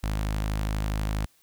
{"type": "tone with notch filter", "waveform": "sawtooth", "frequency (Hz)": 52.3, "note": "G#1", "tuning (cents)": 13, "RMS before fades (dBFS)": -28, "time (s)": [0.03, 1.26], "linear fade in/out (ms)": 10, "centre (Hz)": 400, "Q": 1.7, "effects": ["white hiss -63 dBFS RMS until 1.42 s"]}